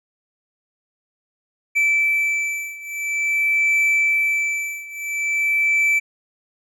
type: beating tone pair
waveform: triangle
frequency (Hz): 2321 / 2321.48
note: D7 / D7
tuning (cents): -21 / -21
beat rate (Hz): 0.48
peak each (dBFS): -18 / -20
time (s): 1.75-6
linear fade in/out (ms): 20
effects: none